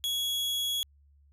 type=tone; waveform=40% pulse; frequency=3343 Hz; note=G#7; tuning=11 cents sharp; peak=-27 dBFS; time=0.04-0.83 s; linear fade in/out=0 ms; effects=added 71 Hz sine -58 dBFS peak until 1.32 s